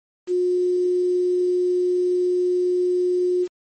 sine tone with quantisation, 360 Hz, F#4, 47 cents flat, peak -17 dBFS, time 0.27-3.48 s, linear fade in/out 50 ms, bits 7, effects MP3 32 kbps

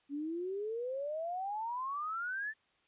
sine exponential sweep, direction up, 277.2 to 1791 Hz, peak -35 dBFS, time 0.09-2.54 s, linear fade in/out 50 ms, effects white hiss -72 dBFS RMS until 2.87 s + resampled to 8000 Hz

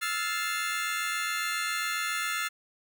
30% pulse chord, F major seventh, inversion third, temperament just, 1309.6 / 1396.9 / 1746.1 / 2095 Hz, E6 / F6 / A6 / C7, -12 / 0 / -14 / +2 cents, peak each -32 dBFS, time 0.01-2.49 s, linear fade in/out 20 ms, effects none

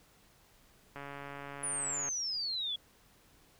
click train, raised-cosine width 0.5 ms, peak -29 dBFS, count 160, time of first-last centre 0.96-2.088 s, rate 141 Hz
sine exponential sweep, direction down, 9870 to 3322 Hz, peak -33 dBFS, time 1.63-2.76 s, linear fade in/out 5 ms
effects pink hiss -64 dBFS RMS until 3.59 s

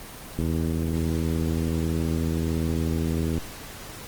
click train, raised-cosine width 3 ms, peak -14 dBFS, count 244, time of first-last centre 0.39-3.379 s, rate 81.3 Hz, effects pink hiss -40 dBFS RMS until 4.07 s + Opus 24 kbps

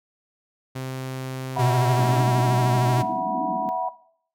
sawtooth tone with pitch glide, 130.81 to 134.8 Hz, C3 to C#3, 0 to -48 cents, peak -25 dBFS, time 0.75-2.22 s, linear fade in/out 10 ms, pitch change +52 cents, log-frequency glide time 1.73-2.06 s
sine chord, E suspended second, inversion none, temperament equal with one note detuned, 659.3 / 740 / 971.4 Hz, E5 / F#5 / B5, 0 / 0 / -29 cents, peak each -29 / -26 / -27 dBFS, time 1.56-3.89 s, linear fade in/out 5 ms
square tone with vibrato, 123.9 Hz, B2, 6 cents sharp, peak -20 dBFS, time 1.58-3.03 s, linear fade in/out 20 ms, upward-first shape triangle, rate 13 Hz, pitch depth 69 cents each way
pink band-pass noise, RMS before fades -32 dBFS, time 1.98-3.69 s, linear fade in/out 0 ms, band 180 to 330 Hz, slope 96 dB/octave
effects noise-tail reverb RT60 0.6 s tail -17 dB re dry

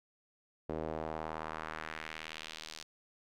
sawtooth tone with band-pass filter sweep, 78.9 Hz, D#2, 25 cents sharp, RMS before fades -42 dBFS, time 0.69-2.83 s, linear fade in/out 5 ms, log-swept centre 450 to 4900 Hz, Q 1.5, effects none

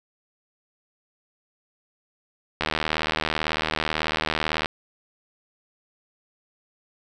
click train, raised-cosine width 0.3 ms, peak -7 dBFS, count 161, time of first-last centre 2.61-4.659 s, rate 78.1 Hz, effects none

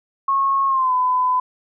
sine tone with pitch glide, 1092 to 1007.2 Hz, C#6 to B5, -26 to +34 cents, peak -15 dBFS, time 0.28-1.4 s, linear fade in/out 5 ms, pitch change -140 cents, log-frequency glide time 0.67-0.93 s, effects none

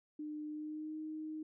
sine tone with pitch glide, 302.1 to 311 Hz, D4 to D#4, +49 to -1 cents, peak -40 dBFS, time 0.19-1.43 s, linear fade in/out 5 ms, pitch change +50 cents, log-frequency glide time 0.48-0.97 s, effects none

